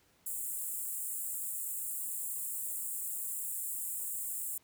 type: high-pass noise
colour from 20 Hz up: pink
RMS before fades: -38 dBFS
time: 0.26-4.58 s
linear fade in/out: 5 ms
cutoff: 7400 Hz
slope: 96 dB/octave
effects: pink hiss -68 dBFS RMS until 4.63 s + high-pass 60 Hz 12 dB/octave